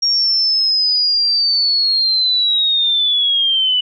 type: linear sweep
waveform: sine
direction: down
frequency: 5588 to 2960 Hz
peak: -12 dBFS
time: 0.02-3.81 s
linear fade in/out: 10 ms
effects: none